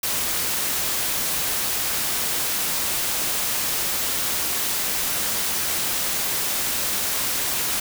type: noise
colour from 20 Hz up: white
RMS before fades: -24 dBFS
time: 0.03-7.8 s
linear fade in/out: 5 ms
effects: none